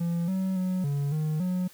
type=tone with pitch steps; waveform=triangle; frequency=170.2 / 189.1 / 184.6 / 142.2 / 154.4 / 182.2 Hz; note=F3 / F#3 / F#3 / C#3 / D#3 / F#3; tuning=-44 / +38 / -4 / +45 / -13 / -26 cents; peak=-23 dBFS; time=0-1.68 s; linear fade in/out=10 ms; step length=280 ms; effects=white hiss -54 dBFS RMS until 1.73 s